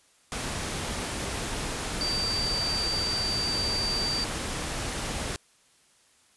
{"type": "tone in noise", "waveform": "sine", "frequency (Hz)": 4647, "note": "D8", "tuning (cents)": -19, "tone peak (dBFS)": -27, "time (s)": [2.01, 4.24], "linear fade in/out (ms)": 0, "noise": "pink", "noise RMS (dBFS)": -32, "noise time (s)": [0.32, 5.36], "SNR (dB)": 2, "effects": ["white hiss -62 dBFS RMS until 6.36 s", "resampled to 24000 Hz"]}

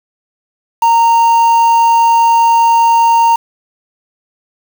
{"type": "tone with quantisation", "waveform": "triangle", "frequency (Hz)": 925, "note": "A#5", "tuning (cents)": -14, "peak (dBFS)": -4, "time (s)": [0.82, 3.36], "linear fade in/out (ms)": 5, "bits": 4, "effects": []}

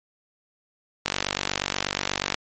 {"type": "click train", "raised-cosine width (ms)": 0.2, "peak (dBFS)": -5, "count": 63, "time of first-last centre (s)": [1.06, 2.344], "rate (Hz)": 48.3, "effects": ["MP3 32 kbps"]}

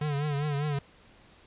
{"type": "tone with vibrato", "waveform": "square", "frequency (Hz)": 145.9, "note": "D3", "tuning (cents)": -11, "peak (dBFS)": -28, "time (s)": [0.01, 0.79], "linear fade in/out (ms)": 5, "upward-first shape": "triangle", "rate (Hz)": 5, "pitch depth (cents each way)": 88, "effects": ["pink hiss -57 dBFS RMS until 1.46 s", "resampled to 8000 Hz"]}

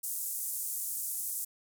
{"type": "band-pass noise", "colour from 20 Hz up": "white", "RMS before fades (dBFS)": -36, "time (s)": [0.03, 1.45], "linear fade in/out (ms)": 10, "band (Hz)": [7700, 15000], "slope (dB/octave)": 24, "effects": []}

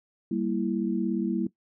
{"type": "chord", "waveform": "sine", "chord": "E diminished", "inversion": "first", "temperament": "equal with one note detuned", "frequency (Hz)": [196, 233.1, 331], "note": ["G3", "Bb3", "E4"], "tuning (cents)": [0, 0, 7], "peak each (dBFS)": -29, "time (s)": [0.31, 1.47], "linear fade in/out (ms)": 5, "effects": ["noise-tail reverb RT60 0.1 s tail -18 dB re dry"]}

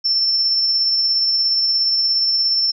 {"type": "tone with tremolo", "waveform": "sine", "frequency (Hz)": 5370, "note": "E8", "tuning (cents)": 31, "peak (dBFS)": -13, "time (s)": [0.04, 2.72], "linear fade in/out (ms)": 20, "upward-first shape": "triangle", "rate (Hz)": 17, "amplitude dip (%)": 30, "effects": []}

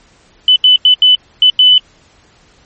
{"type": "tone bursts at uneven times", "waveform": "sine", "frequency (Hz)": 3002, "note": "F#7", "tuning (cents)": 24, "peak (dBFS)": -3, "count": 6, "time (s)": [[0.48, 0.56], [0.64, 0.76], [0.85, 0.94], [1.02, 1.15], [1.42, 1.5], [1.59, 1.78]], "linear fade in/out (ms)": 2, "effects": ["pink hiss -48 dBFS RMS until 2.65 s", "MP3 32 kbps"]}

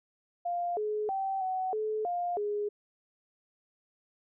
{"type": "tone with pitch steps", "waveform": "sine", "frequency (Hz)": [699, 424.2, 774, 749, 431.4, 704, 414.4], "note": ["F5", "G#4", "G5", "F#5", "A4", "F5", "G#4"], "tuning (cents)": [1, 37, -22, 21, -34, 14, -4], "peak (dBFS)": -29, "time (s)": [0.45, 2.69], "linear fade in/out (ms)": 10, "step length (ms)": 320, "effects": []}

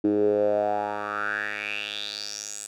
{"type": "tone with band-pass filter sweep", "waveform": "10% pulse", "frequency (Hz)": 103.83, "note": "G#2", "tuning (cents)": 0, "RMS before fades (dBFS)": -27, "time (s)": [0.04, 2.67], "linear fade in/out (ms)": 5, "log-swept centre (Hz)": [320, 8200], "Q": 5.8, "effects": []}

